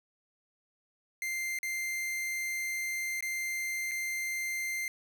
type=tone with dropouts; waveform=45% pulse; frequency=2093 Hz; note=C7; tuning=in tune; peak=-32 dBFS; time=1.22-4.88 s; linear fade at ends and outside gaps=1 ms; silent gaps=1.588-1.63 / 3.207-3.225 / 3.912-3.916 s; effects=none